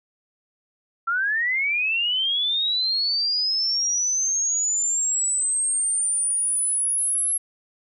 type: linear sweep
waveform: sine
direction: up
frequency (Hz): 1336 to 11140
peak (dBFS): -20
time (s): 1.07-7.38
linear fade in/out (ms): 10
effects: none